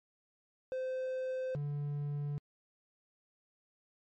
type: tone pair in turn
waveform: triangle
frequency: 517 / 145.08 Hz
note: C5 / D3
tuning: -21 / -21 cents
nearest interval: octave + minor seventh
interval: 2200 cents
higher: first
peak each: -32 / -32 dBFS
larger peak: neither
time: 0.72-1.55 / 1.55-2.38 s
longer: neither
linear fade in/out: 0 ms
effects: MP3 32 kbps